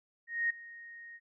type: tone with ADSR envelope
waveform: sine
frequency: 1864 Hz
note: A#6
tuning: 1 cent flat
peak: -26 dBFS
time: 0.27-1.2 s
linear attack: 230 ms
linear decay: 8 ms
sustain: -20 dB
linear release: 45 ms
effects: none